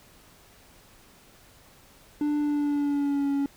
triangle tone with pitch glide, 295.4 to 280 Hz, D4 to C#4, +10 to +18 cents, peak -21 dBFS, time 2.21-3.46 s, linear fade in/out 2 ms, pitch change -92 cents, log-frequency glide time 2.39-3.3 s, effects pink hiss -55 dBFS RMS until 3.56 s

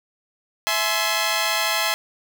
10% pulse chord, E augmented, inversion none, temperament equal with one note detuned, 659.3 / 847.6 / 1046.5 Hz, E5 / G#5 / B#5, 0 / +35 / 0 cents, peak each -16 dBFS, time 0.67-1.94 s, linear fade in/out 0 ms, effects none

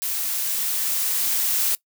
blue noise with level ramp, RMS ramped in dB -26 to -21 dBFS, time 0.02-1.75 s, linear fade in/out 0 ms, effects noise-tail reverb RT60 0.1 s tail -21 dB re dry

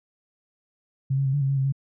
sine tone with pitch steps, 134.7 / 137.5 / 133.7 / 144 / 135.5 / 138.3 / 133.9 / 137.3 Hz, C#3 / C#3 / C3 / D3 / C#3 / C#3 / C3 / C#3, -49 / -14 / +38 / -34 / -39 / -4 / +40 / -16 cents, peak -20 dBFS, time 1.1-1.724 s, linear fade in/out 10 ms, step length 78 ms, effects none

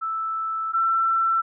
sine tone pair in turn, 1318.5 / 1340.8 Hz, E6 / E6, 0 / +29 cents, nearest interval unison, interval 29 cents, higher second, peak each -24 / -18 dBFS, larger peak second, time 0.01-0.73 / 0.73-1.42 s, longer first, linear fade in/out 20 ms, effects none

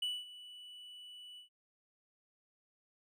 triangle tone with ADSR envelope, 2961 Hz, F#7, 1 cent sharp, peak -31 dBFS, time 0.02-1.49 s, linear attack 6 ms, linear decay 220 ms, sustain -17 dB, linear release 110 ms, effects none

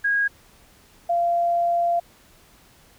sine tone pair in turn, 1640 / 689.5 Hz, G#6 / F5, -22 / -22 cents, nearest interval octave + minor third, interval 1500 cents, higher first, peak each -18 dBFS, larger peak neither, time 0.04-0.28 / 1.09-2 s, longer second, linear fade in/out 10 ms, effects pink hiss -54 dBFS RMS until 2.98 s

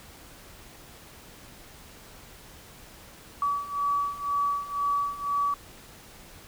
sine beating tone pair, 1142 / 1144 Hz, D6 / D6, -49 / -46 cents, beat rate 2 Hz, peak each -30 / -27 dBFS, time 3.42-5.54 s, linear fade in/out 2 ms, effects pink hiss -49 dBFS RMS until 6.47 s

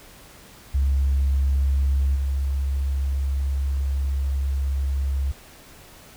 sine tone with level steps, 68.4 Hz, C#2, 23 cents flat, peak -16 / -20 dBFS, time 0.74-5.32 s, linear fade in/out 10 ms, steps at 2.15 s, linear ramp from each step 10 ms, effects tanh soft clip ceiling -14 dBFS + pink hiss -47 dBFS RMS until 6.16 s

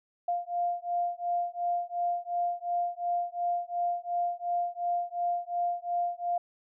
sine beating tone pair, 698.5 / 701.3 Hz, F5 / F5, 0 / +7 cents, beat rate 2.8 Hz, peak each -31 dBFS, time 0.28-6.38 s, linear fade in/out 5 ms, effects none

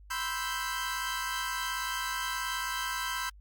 sawtooth chord, C major seventh, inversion third, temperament equal, 987.8 / 1046.5 / 1318.5 / 1568 Hz, B5 / C6 / E6 / G6, 0 / 0 / 0 / 0 cents, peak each -34 / -35 / -35 / -32 dBFS, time 0.1-3.3 s, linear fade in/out 10 ms, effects added 50 Hz sine -50 dBFS peak until 3.4 s + Opus 48 kbps

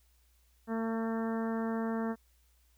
harmonic tone, 225.6 Hz, A3, 44 cents sharp, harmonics 1 / 2 / 3 / 4 / 5 / 6 / 7 / 8, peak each -32 / -38 / -42 / -44 / -46 / -48 / -49 / -50 dBFS, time 0.67-2.16 s, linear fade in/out 50 ms, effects added 60 Hz sine -65 dBFS peak until 2.77 s + white hiss -72 dBFS RMS until 2.77 s

